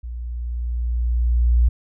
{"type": "tone with level ramp", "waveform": "sine", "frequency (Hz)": 59.5, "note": "A#1", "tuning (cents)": 36, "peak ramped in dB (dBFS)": [-28, -11], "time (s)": [0.03, 1.69], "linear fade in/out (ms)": 10, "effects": []}